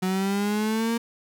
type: exponential sweep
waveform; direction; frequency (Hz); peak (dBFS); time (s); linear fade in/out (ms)
35% pulse; up; 184.1 to 234; -21; 0.02-0.98; 10
effects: none